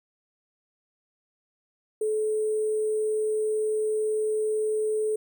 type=tone with sample-and-hold; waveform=sine; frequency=431 Hz; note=A4; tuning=36 cents flat; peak=-23 dBFS; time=2.01-5.16 s; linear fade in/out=5 ms; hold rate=8820 Hz; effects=none